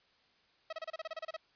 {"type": "tone bursts", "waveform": "sawtooth", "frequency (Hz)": 643, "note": "E5", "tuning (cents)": -43, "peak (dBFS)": -34, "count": 12, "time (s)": [0.7, 1.366], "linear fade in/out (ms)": 5, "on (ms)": 28, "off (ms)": 30, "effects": ["white hiss -69 dBFS RMS until 1.55 s", "resampled to 11025 Hz"]}